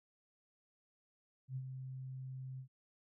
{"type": "tone with ADSR envelope", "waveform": "sine", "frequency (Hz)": 130.81, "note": "C3", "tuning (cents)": 0, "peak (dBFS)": -37, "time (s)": [1.48, 2.68], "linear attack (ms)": 81, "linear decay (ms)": 58, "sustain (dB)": -6, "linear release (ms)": 91, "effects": []}